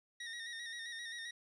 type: tone with vibrato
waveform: 25% pulse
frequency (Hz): 1864.7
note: A#6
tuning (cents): 0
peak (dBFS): -39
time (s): 0.2-1.31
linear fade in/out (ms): 5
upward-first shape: square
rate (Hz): 7.6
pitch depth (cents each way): 37
effects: resampled to 22050 Hz + 12-bit